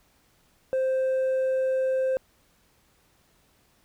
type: tone with hard clipping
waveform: triangle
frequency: 523.3 Hz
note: C5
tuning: in tune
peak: -21 dBFS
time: 0.73-2.17 s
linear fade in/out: 0 ms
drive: 1 dB
effects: pink hiss -64 dBFS RMS until 3.84 s